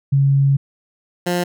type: tone pair in turn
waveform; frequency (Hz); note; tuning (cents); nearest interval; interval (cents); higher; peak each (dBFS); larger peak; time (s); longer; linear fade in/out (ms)
sine / 15% pulse; 138.4 / 176.59; C#3 / F3; -2 / +19; major third; 421; second; -11; neither; 0.12-0.57 / 1.26-1.44; first; 10
effects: none